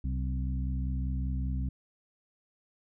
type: harmonic tone with a mistuned harmonic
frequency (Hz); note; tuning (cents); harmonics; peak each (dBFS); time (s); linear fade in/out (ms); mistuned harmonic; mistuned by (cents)
65.1; C2; -8; 1 / 2 / 3 / 4; -30 / -36 / -40 / -42; 0.04-1.69; 5; 3; -43
effects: none